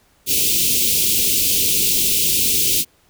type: band-stop noise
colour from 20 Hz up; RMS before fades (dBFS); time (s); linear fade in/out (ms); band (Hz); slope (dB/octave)
white; -17; 0.26-2.85; 50; 470 to 2500; 48
effects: pink hiss -57 dBFS RMS until 3.09 s